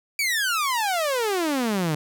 sawtooth exponential sweep, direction down, 2349 to 146.6 Hz, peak -18 dBFS, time 0.19-1.95 s, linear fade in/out 2 ms, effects none

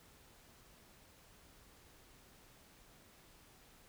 silence, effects pink hiss -63 dBFS RMS until 3.88 s

